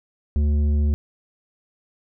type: tone with tanh clipping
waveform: triangle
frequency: 73.8 Hz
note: D2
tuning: 9 cents sharp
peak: -18 dBFS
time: 0.36-0.94 s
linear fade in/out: 0 ms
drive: 13 dB
effects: none